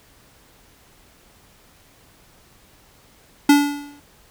square tone with exponential decay, 288.1 Hz, D4, 33 cents flat, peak -8 dBFS, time 3.49-4 s, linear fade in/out 5 ms, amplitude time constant 110 ms, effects pink hiss -53 dBFS RMS until 4.3 s

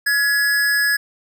square tone with amplitude modulation, 1685 Hz, G#6, 25 cents sharp, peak -14 dBFS, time 0.06-0.97 s, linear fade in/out 10 ms, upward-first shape sine, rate 263 Hz, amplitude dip 40%, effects none

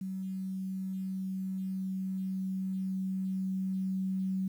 sine tone with level ramp, 189.5 Hz, F#3, 42 cents sharp, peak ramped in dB -34 to -29 dBFS, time 0.01-4.48 s, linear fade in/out 5 ms, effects 10-bit

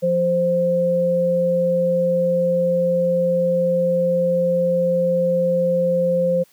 sine tone pair together, 174.53 / 523 Hz, F3 / C5, -1 / -1 cents, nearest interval octave + perfect fifth, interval 1900 cents, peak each -23 / -16 dBFS, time 0.02-6.44 s, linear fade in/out 20 ms, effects white hiss -56 dBFS RMS until 6.52 s + high-pass 60 Hz 12 dB/octave

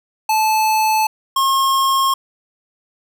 square tone pair in turn, 870 / 1077.2 Hz, A5 / C#6, -20 / -50 cents, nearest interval major third, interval 370 cents, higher second, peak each -14 dBFS, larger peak neither, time 0.29-1.07 / 1.36-2.14 s, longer neither, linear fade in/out 5 ms, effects none

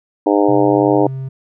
harmonic tone, 101.8 Hz, G#2, 34 cents flat, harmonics 3 / 4 / 5 / 6 / 7 / 8 / 9, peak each -14 / -16 / -18 / -20 / -21 / -22 / -23 dBFS, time 0.26-1.07 s, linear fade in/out 5 ms
triangle tone with pitch glide, 131.2 to 132.95 Hz, C3 to C3, +5 to +28 cents, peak -20 dBFS, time 0.48-1.29 s, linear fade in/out 10 ms, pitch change +23 cents, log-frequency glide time 0.8-1.08 s
effects none

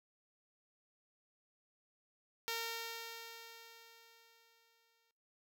5% pulse tone with exponential decay, 459.3 Hz, A#4, 26 cents flat, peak -25 dBFS, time 2.48-5.11 s, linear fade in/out 0 ms, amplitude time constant 570 ms, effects noise-tail reverb RT60 0.6 s tail -22 dB re dry

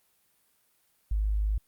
sine tone, 51.91 Hz, G#1, in tune, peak -24 dBFS, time 1.11-1.58 s, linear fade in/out 5 ms, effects white hiss -69 dBFS RMS until 1.67 s + Opus 32 kbps

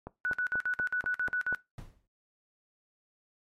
click train, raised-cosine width 1 ms, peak -25 dBFS, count 7, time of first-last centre 0.07-1.526 s, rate 4.12 Hz
sine tone bursts, 1480 Hz, F#6, in tune, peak -27 dBFS, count 10, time 0.25-1.548 s, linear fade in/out 0 ms, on 83 ms, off 52 ms
brown noise with exponential decay, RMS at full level -39 dBFS, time 1.78-2.07 s, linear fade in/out 2 ms, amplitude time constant 62 ms
effects noise-tail reverb RT60 0.2 s tail -19 dB re dry + MP3 64 kbps

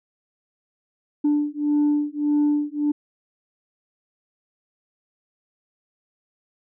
sine beating tone pair, 293.7 / 295.4 Hz, D4 / D4, 0 / +10 cents, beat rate 1.7 Hz, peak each -20 dBFS, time 1.24-2.92 s, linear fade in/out 10 ms, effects tanh soft clip ceiling -14 dBFS

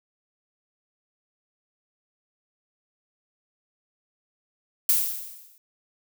violet noise with exponential decay, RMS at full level -18 dBFS, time 4.89-5.58 s, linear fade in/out 1 ms, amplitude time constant 150 ms, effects none

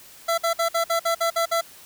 25% pulse tone bursts, 670 Hz, E5, 28 cents sharp, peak -16 dBFS, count 9, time 0.28-1.612 s, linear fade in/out 10 ms, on 100 ms, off 54 ms, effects white hiss -47 dBFS RMS until 1.85 s

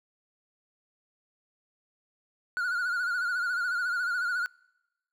triangle tone with vibrato, 1441 Hz, F#6, 46 cents flat, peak -25 dBFS, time 2.57-4.46 s, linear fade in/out 0 ms, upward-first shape sine, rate 14 Hz, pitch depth 68 cents each way, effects noise-tail reverb RT60 1.0 s tail -26 dB re dry

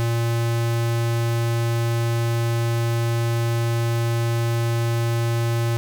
square tone, 116.54 Hz, A#2, in tune, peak -20 dBFS, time 0-5.77 s, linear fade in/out 0 ms, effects 9-bit

